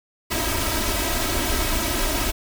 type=noise with comb filter; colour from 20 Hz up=pink; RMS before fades=-23 dBFS; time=0.3-2.32 s; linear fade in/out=20 ms; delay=3.1 ms; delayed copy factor=+1; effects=none